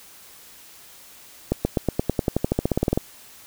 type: accelerating click train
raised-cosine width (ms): 2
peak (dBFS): -6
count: 19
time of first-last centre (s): 1.52-2.975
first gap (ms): 130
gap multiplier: 0.94
effects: white hiss -47 dBFS RMS until 3.46 s